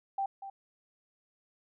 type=tone with echo; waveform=sine; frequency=784 Hz; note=G5; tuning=in tune; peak=-29 dBFS; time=0.18-0.26 s; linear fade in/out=5 ms; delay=240 ms; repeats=1; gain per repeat=-11 dB; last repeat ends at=0.5 s; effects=none